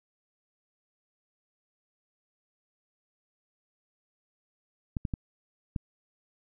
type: clicks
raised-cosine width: 5 ms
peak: -18 dBFS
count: 4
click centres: 4.968 / 5.052 / 5.138 / 5.762 s
effects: none